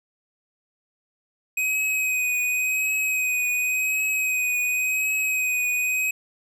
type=tone with vibrato; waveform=square; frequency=2516 Hz; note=D#7; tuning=19 cents sharp; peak=-22 dBFS; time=1.57-6.11 s; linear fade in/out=5 ms; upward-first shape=triangle; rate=0.91 Hz; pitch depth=31 cents each way; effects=none